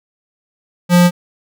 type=tone; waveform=square; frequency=176.4 Hz; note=F3; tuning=18 cents sharp; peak=-7 dBFS; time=0.89-1.11 s; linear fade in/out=50 ms; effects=none